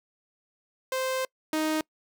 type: tone pair in turn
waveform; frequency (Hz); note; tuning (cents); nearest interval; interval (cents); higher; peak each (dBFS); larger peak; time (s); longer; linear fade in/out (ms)
sawtooth; 521 / 311.8; C5 / D#4; -7 / +4; major sixth; 889; first; -23 / -21; second; 0.92-1.25 / 1.53-1.81; first; 2
effects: noise-tail reverb RT60 0.1 s tail -26 dB re dry